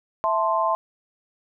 sine chord, A minor, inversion second, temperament equal, 659.3 / 880 / 1046.5 Hz, E5 / A5 / C6, 0 / 0 / 0 cents, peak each -24 / -25 / -22 dBFS, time 0.24-0.75 s, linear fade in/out 0 ms, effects none

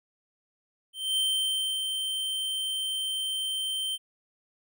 square tone with ADSR envelope, 3116 Hz, G7, 11 cents flat, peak -24 dBFS, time 0.93-3.98 s, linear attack 240 ms, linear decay 640 ms, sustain -5 dB, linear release 38 ms, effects none

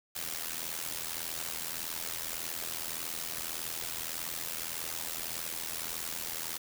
white noise with amplitude modulation, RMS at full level -34 dBFS, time 0.15-6.58 s, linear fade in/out 10 ms, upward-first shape sine, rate 81.7 Hz, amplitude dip 80%, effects none

